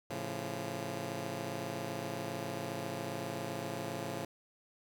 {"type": "chord", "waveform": "10% pulse", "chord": "A augmented", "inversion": "none", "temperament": "just", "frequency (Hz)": [110, 137.5, 171.88], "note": ["A2", "C#3", "E#3"], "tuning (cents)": [0, -14, -27], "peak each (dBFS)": -34, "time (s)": [0.1, 4.25], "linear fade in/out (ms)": 5, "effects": []}